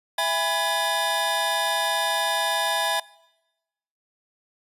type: tone cluster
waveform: square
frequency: 660 / 816 / 991 / 1686 / 3616 Hz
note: E5 / G#5 / B5 / G#6 / A7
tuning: +2 / -31 / +6 / +26 / +47 cents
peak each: -29 dBFS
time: 0.18-3 s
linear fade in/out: 5 ms
effects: noise-tail reverb RT60 1.0 s tail -23 dB re dry + resampled to 32000 Hz